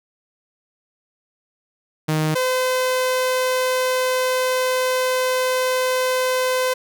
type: tone pair in turn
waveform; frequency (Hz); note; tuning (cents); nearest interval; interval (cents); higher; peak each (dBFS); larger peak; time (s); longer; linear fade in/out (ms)
sawtooth; 155.56 / 511.3; D#3 / C5; 0 / -40; octave + major sixth; 2060; second; -14; neither; 2.08-2.35 / 2.35-6.74; second; 10
effects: none